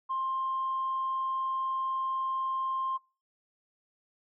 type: tone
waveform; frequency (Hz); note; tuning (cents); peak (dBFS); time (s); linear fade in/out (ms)
sine; 1056; C6; +16; -28; 0.09-2.98; 20
effects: noise-tail reverb RT60 0.3 s tail -20 dB re dry + tanh soft clip ceiling -24 dBFS